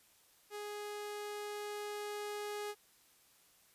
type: tone with level ramp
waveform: sawtooth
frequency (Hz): 415.3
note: G#4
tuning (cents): 0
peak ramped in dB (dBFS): -38 to -35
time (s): 0.5-2.75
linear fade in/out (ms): 50
effects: white hiss -67 dBFS RMS until 3.74 s + resampled to 32000 Hz